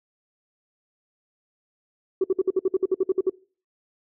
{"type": "tone bursts", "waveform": "sine", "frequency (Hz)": 377.9, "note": "F#4", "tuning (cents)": 37, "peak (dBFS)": -16, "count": 13, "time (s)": [2.21, 3.297], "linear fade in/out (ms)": 5, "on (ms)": 31, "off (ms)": 57, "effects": ["noise-tail reverb RT60 0.4 s tail -23 dB re dry", "tanh soft clip ceiling -13 dBFS"]}